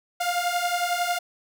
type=beating tone pair; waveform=sawtooth; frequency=698.5 / 709.5 Hz; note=F5 / F5; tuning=0 / +27 cents; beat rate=11 Hz; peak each=-23 / -22 dBFS; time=0.2-1.19 s; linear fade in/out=10 ms; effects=none